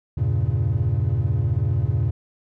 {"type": "chord", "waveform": "triangle", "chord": "E diminished seventh", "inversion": "none", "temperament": "equal", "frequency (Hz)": [82.41, 98, 116.54, 138.59], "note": ["E2", "G2", "Bb2", "Db3"], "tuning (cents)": [0, 0, 0, 0], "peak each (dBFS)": [-24, -21, -20, -23], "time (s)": [0.17, 2.11], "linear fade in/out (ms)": 10, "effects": ["tanh soft clip ceiling -10 dBFS"]}